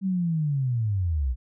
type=linear sweep; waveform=sine; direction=down; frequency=196 to 56.9 Hz; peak=-22 dBFS; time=0.01-1.36 s; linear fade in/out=50 ms; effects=none